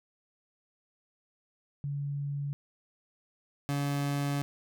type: tone pair in turn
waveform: sine / 30% pulse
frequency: 142.3 / 142.3 Hz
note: C#3 / C#3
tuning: +46 / +46 cents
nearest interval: unison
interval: 0 cents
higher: neither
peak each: -31 / -26 dBFS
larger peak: second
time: 1.84-2.53 / 3.69-4.42 s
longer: second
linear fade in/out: 0 ms
effects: none